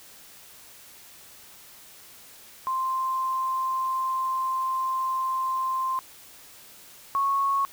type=tone pair in turn; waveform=sine; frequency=1046.5 / 1102.7 Hz; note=C6 / C#6; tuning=0 / -9 cents; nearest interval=minor second; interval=91 cents; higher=second; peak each=-24 / -21 dBFS; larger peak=second; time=2.67-5.99 / 7.15-7.65 s; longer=first; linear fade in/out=0 ms; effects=white hiss -49 dBFS RMS until 7.72 s